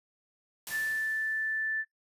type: noise with exponential decay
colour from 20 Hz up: white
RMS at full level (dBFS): -38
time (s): 0.67-1.82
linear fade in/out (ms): 0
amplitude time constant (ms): 250
type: tone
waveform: sine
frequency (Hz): 1760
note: A6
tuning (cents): 0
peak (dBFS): -29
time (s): 0.7-1.85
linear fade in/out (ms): 50
effects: noise-tail reverb RT60 0.1 s tail -18 dB re dry + resampled to 32000 Hz